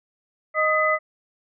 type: tone cluster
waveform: sine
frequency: 621 / 1249 / 2008 Hz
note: D#5 / D#6 / B6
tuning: -3 / +6 / +28 cents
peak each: -22 dBFS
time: 0.54-0.99 s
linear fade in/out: 50 ms
effects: none